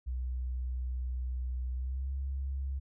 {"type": "tone with pitch glide", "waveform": "sine", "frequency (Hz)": [62.7, 67.59], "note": ["B1", "C#2"], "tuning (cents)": [27, -43], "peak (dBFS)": -32, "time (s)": [0.06, 2.8], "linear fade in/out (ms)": 20, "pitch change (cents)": 130, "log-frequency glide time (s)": [1.74, 2.12], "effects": []}